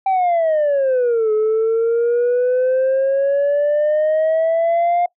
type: exponential two-way sweep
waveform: sine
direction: down then up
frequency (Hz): 782 to 427.5 to 707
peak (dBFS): -11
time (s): 0.06-5.06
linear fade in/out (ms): 5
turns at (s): 1.32
effects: noise-tail reverb RT60 0.1 s tail -23 dB re dry + tanh soft clip ceiling -12 dBFS